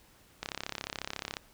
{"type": "click train", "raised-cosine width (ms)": 0.2, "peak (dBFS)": -17, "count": 33, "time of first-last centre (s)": [0.43, 1.368], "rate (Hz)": 34.1, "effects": ["pink hiss -61 dBFS RMS until 1.53 s"]}